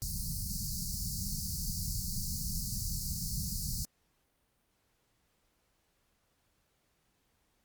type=band-stop noise; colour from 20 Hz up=pink; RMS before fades=-36 dBFS; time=0.02-3.85 s; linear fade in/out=0 ms; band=210 to 4400 Hz; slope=96 dB/octave; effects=pink hiss -75 dBFS RMS until 7.64 s + Opus 48 kbps